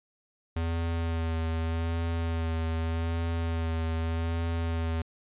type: tone with vibrato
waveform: square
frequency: 82.41 Hz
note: E2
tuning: in tune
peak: -28 dBFS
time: 0.56-5.02 s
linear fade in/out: 5 ms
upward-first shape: sine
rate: 0.83 Hz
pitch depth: 22 cents each way
effects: resampled to 8000 Hz